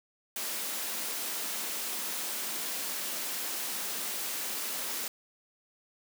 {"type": "high-pass noise", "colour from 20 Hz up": "white", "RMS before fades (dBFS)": -35, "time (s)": [0.36, 5.08], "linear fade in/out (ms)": 2, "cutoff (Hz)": 180, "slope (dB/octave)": 96, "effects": []}